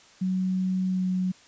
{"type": "tone with pitch glide", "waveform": "sine", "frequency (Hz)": [186.2, 184.49], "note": ["F#3", "F#3"], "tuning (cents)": [11, -5], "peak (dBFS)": -23, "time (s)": [0.21, 1.32], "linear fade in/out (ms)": 10, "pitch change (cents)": -16, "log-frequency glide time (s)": [0.87, 1.07], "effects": ["white hiss -54 dBFS RMS until 1.47 s", "resampled to 16000 Hz"]}